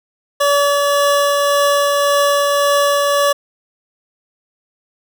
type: tone with tremolo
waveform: 25% pulse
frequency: 571 Hz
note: D5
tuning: 49 cents flat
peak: -7 dBFS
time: 0.4-3.33 s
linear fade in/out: 10 ms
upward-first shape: triangle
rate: 1.8 Hz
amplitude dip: 25%
effects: none